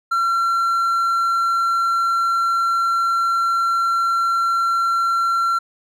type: tone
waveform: triangle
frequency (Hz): 1362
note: F6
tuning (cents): -44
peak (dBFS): -14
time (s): 0.11-5.59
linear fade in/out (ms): 10
effects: none